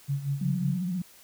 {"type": "tone with tremolo", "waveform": "sine", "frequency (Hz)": 140, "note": "C#3", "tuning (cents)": 18, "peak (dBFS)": -24, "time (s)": [0.08, 0.79], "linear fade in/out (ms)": 20, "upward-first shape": "sine", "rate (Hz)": 5.4, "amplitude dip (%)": 75}
{"type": "tone with vibrato", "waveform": "sine", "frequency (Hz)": 180.5, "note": "F#3", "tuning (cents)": -43, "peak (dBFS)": -27, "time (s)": [0.41, 1.02], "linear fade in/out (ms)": 5, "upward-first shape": "sine", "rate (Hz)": 15, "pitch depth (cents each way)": 94}
{"effects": ["white hiss -54 dBFS RMS until 1.23 s"]}